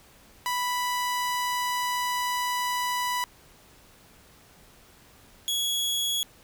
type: tone pair in turn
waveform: sawtooth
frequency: 987.8 / 3346 Hz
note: B5 / G#7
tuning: 0 / +12 cents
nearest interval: octave + major sixth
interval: 2112 cents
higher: second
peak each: -22 dBFS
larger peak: neither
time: 0.46-3.24 / 5.48-6.23 s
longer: first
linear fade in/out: 0 ms
effects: pink hiss -55 dBFS RMS until 6.43 s